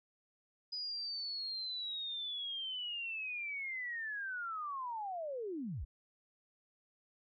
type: linear sweep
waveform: sine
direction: down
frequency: 4976 to 40.84 Hz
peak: -38 dBFS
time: 0.72-5.85 s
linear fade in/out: 10 ms
effects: none